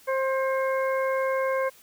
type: harmonic tone with a mistuned harmonic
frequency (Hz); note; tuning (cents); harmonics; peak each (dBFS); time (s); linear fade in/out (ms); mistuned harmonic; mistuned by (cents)
530; C5; +22; 1 / 2 / 3 / 4; -24 / -30 / -34 / -36; 0.07-1.7; 20; 4; +20
effects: white hiss -54 dBFS RMS until 1.82 s